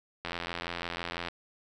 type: click train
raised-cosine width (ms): 0.3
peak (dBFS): -18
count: 90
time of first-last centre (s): 0.25-1.285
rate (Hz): 86
effects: none